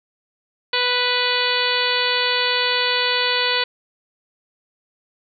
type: harmonic tone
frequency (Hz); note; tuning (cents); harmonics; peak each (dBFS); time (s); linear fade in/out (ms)
493.9; B4; 0; 1 / 2 / 3 / 4 / 5 / 6 / 7 / 8 / 9; -26 / -26 / -26 / -26 / -26 / -26 / -26 / -26 / -26; 0.73-3.64; 5
effects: none